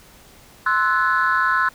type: chord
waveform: sine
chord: F# half-diminished seventh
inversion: second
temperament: equal with one note detuned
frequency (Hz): 1046.5 / 1318.5 / 1480 / 1715.8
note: C6 / E6 / F#6 / A6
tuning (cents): 0 / 0 / 0 / -44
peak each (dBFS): -20 / -21 / -19 / -23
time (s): 0.66-1.69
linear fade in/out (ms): 5
effects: tanh soft clip ceiling -9 dBFS + pink hiss -48 dBFS RMS until 1.74 s